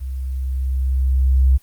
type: tone with level ramp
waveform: sine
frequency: 65.41 Hz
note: C2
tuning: in tune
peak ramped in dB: -24 to -9 dBFS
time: 0-1.58 s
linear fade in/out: 20 ms
effects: white hiss -54 dBFS RMS until 1.62 s + Opus 32 kbps